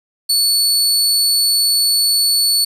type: tone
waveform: sawtooth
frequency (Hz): 4441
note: C#8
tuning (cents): +2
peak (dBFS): -9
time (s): 0.29-2.65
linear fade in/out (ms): 10
effects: resampled to 32000 Hz + 8-bit